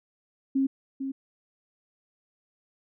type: tone with echo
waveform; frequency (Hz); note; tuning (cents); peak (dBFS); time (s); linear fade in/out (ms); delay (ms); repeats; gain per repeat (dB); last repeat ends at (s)
sine; 269.8; C#4; -47; -21; 0.55-0.67; 10; 450; 1; -8; 1.12
effects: none